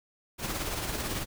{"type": "noise with tremolo", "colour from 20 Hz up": "pink", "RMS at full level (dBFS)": -31, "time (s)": [0.38, 1.26], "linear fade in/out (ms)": 50, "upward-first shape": "triangle", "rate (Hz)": 18, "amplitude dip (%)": 50, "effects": []}